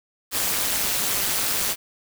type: noise with amplitude modulation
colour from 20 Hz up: white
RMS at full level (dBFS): -20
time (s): 0.31-1.76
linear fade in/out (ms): 50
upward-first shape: sine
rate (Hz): 210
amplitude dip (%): 85
effects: none